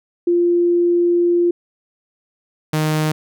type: tone pair in turn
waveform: sine / sawtooth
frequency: 347.5 / 154.79 Hz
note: F4 / D#3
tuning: -9 / -9 cents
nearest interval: octave + major second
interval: 1400 cents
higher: first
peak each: -12 dBFS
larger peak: neither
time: 0.27-1.51 / 2.73-3.12 s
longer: first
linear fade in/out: 5 ms
effects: none